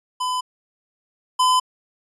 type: tone pair in turn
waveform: square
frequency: 1007 / 1014 Hz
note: B5 / B5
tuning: +33 / +45 cents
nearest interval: unison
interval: 12 cents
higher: second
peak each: -22 / -15 dBFS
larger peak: second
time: 0.2-0.41 / 1.39-1.6 s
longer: neither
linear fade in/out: 10 ms
effects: resampled to 24000 Hz